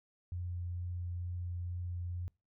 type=tone with vibrato; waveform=sine; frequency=88.2 Hz; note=F2; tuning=18 cents sharp; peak=-36 dBFS; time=0.32-2.28 s; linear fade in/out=0 ms; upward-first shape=triangle; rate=2.2 Hz; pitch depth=10 cents each way; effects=noise-tail reverb RT60 0.3 s tail -26 dB re dry